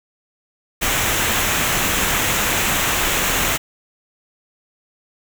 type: noise with comb filter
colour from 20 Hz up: pink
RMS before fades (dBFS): -19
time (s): 0.81-3.58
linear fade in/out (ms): 20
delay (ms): 0.21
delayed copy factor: -0.5
effects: none